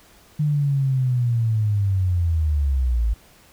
sine linear sweep, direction down, 151.7 to 52.9 Hz, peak -17 dBFS, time 0.39-3.14 s, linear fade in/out 10 ms, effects pink hiss -52 dBFS RMS until 3.52 s

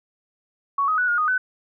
sine tone with pitch steps, 1117 / 1260 / 1478 / 1427 / 1238 / 1507 Hz, C#6 / D#6 / F#6 / F6 / D#6 / F#6, +13 / +21 / -2 / +37 / -9 / +31 cents, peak -18 dBFS, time 0.78-1.38 s, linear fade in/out 5 ms, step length 100 ms, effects none

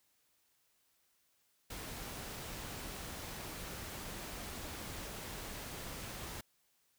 pink noise, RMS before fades -45 dBFS, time 1.7-6.41 s, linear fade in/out 5 ms, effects white hiss -75 dBFS RMS until 6.98 s

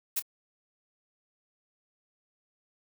blue noise with echo, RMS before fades -29 dBFS, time 0.16-0.2 s, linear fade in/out 10 ms, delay 25 ms, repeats 1, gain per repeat -13 dB, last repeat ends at 0.225 s, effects none

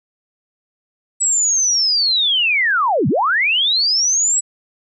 sine linear two-way sweep, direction down then up, 7902 to 110 to 7902 Hz, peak -13 dBFS, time 1.2-4.41 s, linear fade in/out 20 ms, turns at 3.08 s, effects none

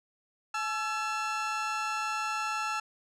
30% pulse tone pair together, 856 / 1337 Hz, A5 / E6, -48 / +24 cents, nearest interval minor sixth, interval 772 cents, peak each -32 / -29 dBFS, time 0.54-2.8 s, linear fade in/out 5 ms, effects low-pass 7000 Hz 12 dB/octave

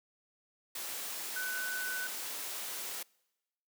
sine tone in noise, 1501 Hz, F#6, 24 cents sharp, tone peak -35 dBFS, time 1.36-2.07 s, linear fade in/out 5 ms, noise white, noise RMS -40 dBFS, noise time 0.75-3.03 s, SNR +2 dB, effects noise-tail reverb RT60 1.0 s tail -26 dB re dry + high-pass 300 Hz 12 dB/octave

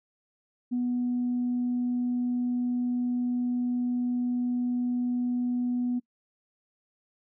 sine tone, 245.7 Hz, B3, 9 cents flat, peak -24 dBFS, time 0.71-6 s, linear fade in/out 20 ms, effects noise-tail reverb RT60 0.1 s tail -23 dB re dry + tanh soft clip ceiling -21 dBFS

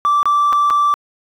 triangle tone with dropouts, 1167 Hz, D6, 11 cents flat, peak -8 dBFS, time 0.05-0.94 s, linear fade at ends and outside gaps 0 ms, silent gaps 0.23-0.256 / 0.526-0.53 / 0.701-0.706 s, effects tanh soft clip ceiling -7 dBFS

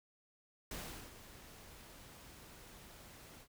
pink noise with ADSR envelope, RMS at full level -44 dBFS, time 0.71-3.48 s, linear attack 3 ms, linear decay 390 ms, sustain -12 dB, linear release 74 ms, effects none

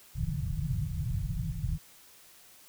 white low-pass noise, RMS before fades -32 dBFS, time 0.14-1.79 s, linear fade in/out 50 ms, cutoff 170 Hz, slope 96 dB/octave, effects white hiss -56 dBFS RMS until 2.68 s

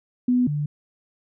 sine tone pair in turn, 248.1 / 147.52 Hz, B3 / D3, +8 / +8 cents, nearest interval major sixth, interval 900 cents, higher first, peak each -16 / -22 dBFS, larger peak first, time 0.28-0.47 / 0.47-0.66 s, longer neither, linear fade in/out 5 ms, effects none

